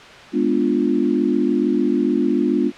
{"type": "chord", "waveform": "sine", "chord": "G# diminished seventh", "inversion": "none", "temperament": "equal", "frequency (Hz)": [207.7, 246.9, 293.7, 349.2], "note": ["G#3", "B3", "D4", "F4"], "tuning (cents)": [0, 0, 0, 0], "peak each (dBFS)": [-23, -20, -20, -21], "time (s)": [0.32, 2.72], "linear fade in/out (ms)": 50, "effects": ["white hiss -39 dBFS RMS until 2.77 s", "low-pass 3000 Hz 12 dB/octave"]}